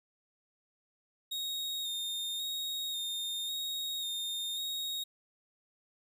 40% pulse tone with vibrato, 3705 Hz, A#7, 11 cents flat, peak -33 dBFS, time 1.31-5.04 s, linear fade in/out 10 ms, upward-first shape square, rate 0.92 Hz, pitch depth 24 cents each way, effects none

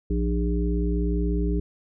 harmonic tone with a mistuned harmonic, 58.27 Hz, A#1, in tune, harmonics 1 / 3 / 5 / 7, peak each -23 / -28 / -30 / -31 dBFS, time 0.1-1.6 s, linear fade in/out 5 ms, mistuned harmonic 5, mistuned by +63 cents, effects none

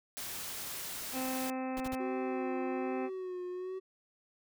white noise, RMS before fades -41 dBFS, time 0.17-1.5 s, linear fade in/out 0 ms
harmonic tone, 259.9 Hz, C4, 11 cents flat, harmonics 1 / 2 / 3 / 4 / 5 / 6 / 7 / 8 / 9 / 10, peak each -36 / -41 / -41 / -49 / -50 / -58 / -53 / -55 / -57 / -51 dBFS, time 1.12-3.1 s, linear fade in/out 50 ms
pink noise bursts, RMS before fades -43 dBFS, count 3, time 1.77-1.951 s, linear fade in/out 0 ms, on 31 ms, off 44 ms
triangle tone with vibrato, 370 Hz, F#4, in tune, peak -35 dBFS, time 1.99-3.8 s, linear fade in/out 20 ms, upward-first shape sine, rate 1.2 Hz, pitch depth 48 cents each way
effects none

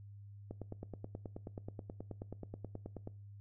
click train, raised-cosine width 2 ms, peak -30 dBFS, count 25, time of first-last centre 0.51-3.074 s, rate 9.36 Hz, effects noise-tail reverb RT60 0.4 s tail -21 dB re dry + added 101 Hz sine -50 dBFS peak until 3.4 s

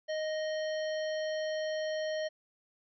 harmonic tone with a mistuned harmonic, 622.3 Hz, D#5, in tune, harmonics 1 / 3 / 5 / 7 / 9, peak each -32 / -42 / -46 / -49 / -51 dBFS, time 0.08-2.29 s, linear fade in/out 20 ms, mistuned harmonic 7, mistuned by -40 cents, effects none

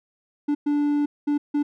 triangle tone bursts at uneven times, 291.9 Hz, D4, 10 cents flat, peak -17 dBFS, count 4, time 0.48-0.55 / 0.66-1.06 / 1.27-1.38 / 1.54-1.63 s, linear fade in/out 10 ms, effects none

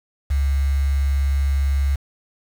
sine tone with quantisation, 69.3 Hz, C#2, in tune, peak -16 dBFS, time 0.3-1.96 s, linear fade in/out 10 ms, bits 6, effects none

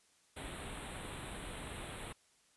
pink band-stop noise, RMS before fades -45 dBFS, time 0.36-2.13 s, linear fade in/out 10 ms, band 4000 to 7900 Hz, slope 96 dB/octave, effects white hiss -70 dBFS RMS until 2.56 s + resampled to 24000 Hz

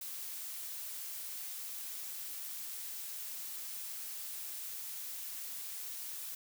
blue noise, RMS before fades -43 dBFS, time 0.01-6.35 s, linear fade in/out 5 ms, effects none

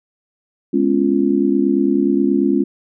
sine chord, C# dominant seventh, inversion second, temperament just, 207.9 / 249.5 / 277.2 / 346.5 Hz, G#3 / B3 / C#4 / E#4, +2 / +18 / 0 / -14 cents, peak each -19 / -22 / -16 / -18 dBFS, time 0.73-2.64 s, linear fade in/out 10 ms, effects none

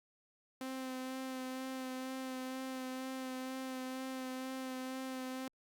sawtooth tone with vibrato, 260 Hz, C4, 11 cents flat, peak -36 dBFS, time 0.61-5.48 s, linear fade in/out 2 ms, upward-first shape sine, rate 2.1 Hz, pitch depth 17 cents each way, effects Opus 48 kbps

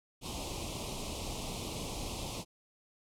pink band-stop noise, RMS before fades -39 dBFS, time 0.21-2.45 s, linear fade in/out 50 ms, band 1100 to 2400 Hz, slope 48 dB/octave, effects low-pass 10000 Hz 12 dB/octave

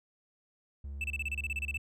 triangle tone, 70.1 Hz, C#2, 20 cents sharp, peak -36 dBFS, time 0.84-1.78 s, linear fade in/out 5 ms
triangle tone bursts, 2641 Hz, E7, 3 cents sharp, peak -30 dBFS, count 13, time 1.01-1.773 s, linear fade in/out 2 ms, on 31 ms, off 30 ms
effects none

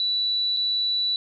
sine tone with dropouts, 3951 Hz, B7, in tune, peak -21 dBFS, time 0-1.16 s, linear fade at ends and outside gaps 1 ms, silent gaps 0.565-0.57 s, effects none

